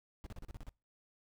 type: noise bursts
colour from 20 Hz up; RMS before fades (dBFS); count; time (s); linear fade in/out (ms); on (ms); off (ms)
brown; -45; 8; 0.24-0.692; 0; 25; 36
effects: noise-tail reverb RT60 0.3 s tail -25 dB re dry